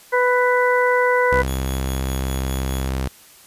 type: harmonic tone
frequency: 495.8 Hz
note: B4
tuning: 7 cents sharp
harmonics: 1 / 2 / 3 / 4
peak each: -17 / -20 / -22 / -23 dBFS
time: 0.12-1.43 s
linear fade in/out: 20 ms
type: tone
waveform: sawtooth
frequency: 65.9 Hz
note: C2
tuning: 13 cents sharp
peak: -17 dBFS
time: 1.32-3.08 s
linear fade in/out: 5 ms
type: tone with tremolo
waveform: 5% pulse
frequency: 3374 Hz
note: G#7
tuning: 27 cents sharp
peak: -25 dBFS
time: 1.47-2.89 s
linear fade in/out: 10 ms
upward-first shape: sine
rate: 4.9 Hz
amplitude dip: 60%
effects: white hiss -47 dBFS RMS until 3.46 s + resampled to 32000 Hz